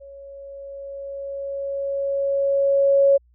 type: tone with level ramp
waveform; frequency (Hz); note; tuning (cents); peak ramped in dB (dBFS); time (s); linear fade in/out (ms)
sine; 554.4; C#5; 0; -39 to -11; 0-3.18; 20
effects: added 60 Hz sine -54 dBFS peak until 3.34 s